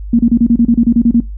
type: tone bursts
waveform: sine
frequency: 233.8 Hz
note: A#3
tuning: 5 cents sharp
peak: -5 dBFS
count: 12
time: 0.13-1.203 s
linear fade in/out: 5 ms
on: 61 ms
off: 31 ms
effects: noise-tail reverb RT60 0.2 s tail -21 dB re dry + added 50 Hz sine -22 dBFS peak until 1.37 s